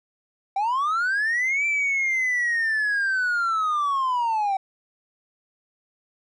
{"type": "linear two-way sweep", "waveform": "triangle", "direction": "up then down", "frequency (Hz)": [760, 2348, 760], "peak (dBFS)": -18, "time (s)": [0.56, 4.57], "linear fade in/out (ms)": 5, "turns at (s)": 1.66, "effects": ["tanh soft clip ceiling -15 dBFS", "resampled to 22050 Hz"]}